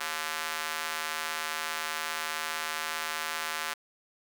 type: tone with high-pass filter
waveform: square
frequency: 78.8 Hz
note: D#2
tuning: 23 cents sharp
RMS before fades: -34 dBFS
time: 0-3.74 s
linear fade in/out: 10 ms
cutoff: 1300 Hz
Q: 1.1
effects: none